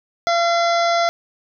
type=harmonic tone with a mistuned harmonic; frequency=683 Hz; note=F5; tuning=39 cents flat; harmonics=1 / 2 / 3 / 5 / 6 / 7 / 8 / 9; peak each=-16 / -22 / -26 / -30 / -32 / -33 / -34 / -35 dBFS; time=0.27-1.09 s; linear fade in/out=0 ms; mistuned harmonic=8; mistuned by=-44 cents; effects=none